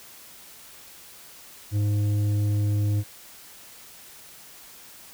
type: tone with tanh clipping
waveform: triangle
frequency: 103.4 Hz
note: G#2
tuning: 7 cents flat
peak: -22 dBFS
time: 1.71-3.04 s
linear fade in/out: 50 ms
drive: 12 dB
effects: white hiss -47 dBFS RMS until 5.13 s